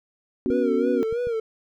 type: chord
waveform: sine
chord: B suspended second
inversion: none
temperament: equal with one note detuned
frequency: 246.9 / 278.1 / 370 Hz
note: B3 / C#4 / F#4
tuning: 0 / +6 / 0 cents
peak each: -25 dBFS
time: 0.46-1.03 s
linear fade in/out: 0 ms
type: tone with vibrato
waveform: triangle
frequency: 466.2 Hz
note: A#4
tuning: in tune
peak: -21 dBFS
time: 0.5-1.4 s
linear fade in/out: 5 ms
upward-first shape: sine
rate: 3.1 Hz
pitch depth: 90 cents each way
type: clicks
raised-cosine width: 5 ms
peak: -26 dBFS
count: 3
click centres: 0.502 / 1.126 / 1.271 s
effects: none